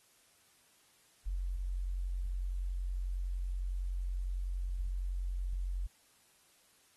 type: tone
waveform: sine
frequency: 45.4 Hz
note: F#1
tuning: 32 cents flat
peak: -33 dBFS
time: 1.26-5.87 s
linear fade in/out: 10 ms
effects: white hiss -67 dBFS RMS until 6.96 s + AAC 32 kbps